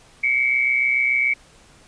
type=tone pair together; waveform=sine; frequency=2164 / 2291 Hz; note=C#7 / D7; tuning=-42 / -44 cents; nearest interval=minor second; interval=98 cents; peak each=-21 / -18 dBFS; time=0.23-1.34 s; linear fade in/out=10 ms; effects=pink hiss -51 dBFS RMS until 1.87 s + resampled to 22050 Hz